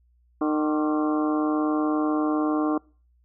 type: harmonic tone with a mistuned harmonic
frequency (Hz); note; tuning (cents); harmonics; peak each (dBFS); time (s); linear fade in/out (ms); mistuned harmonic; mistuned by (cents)
152.7; D#3; -32; 2 / 3 / 4 / 5 / 6 / 7 / 8 / 9; -22 / -32 / -33 / -33 / -44 / -33 / -35 / -40; 0.41-2.78; 5; 8; -75
effects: noise-tail reverb RT60 0.4 s tail -26 dB re dry + added 60 Hz sine -59 dBFS peak until 3.24 s